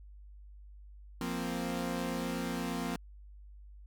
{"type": "chord", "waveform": "sawtooth", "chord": "F suspended fourth", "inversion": "none", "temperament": "equal", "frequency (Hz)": [174.61, 233.1, 261.6], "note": ["F3", "Bb3", "C4"], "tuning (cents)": [0, 0, 0], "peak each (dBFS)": -34, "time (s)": [1.21, 2.96], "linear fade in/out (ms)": 2, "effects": ["added 50 Hz sine -49 dBFS peak until 3.86 s"]}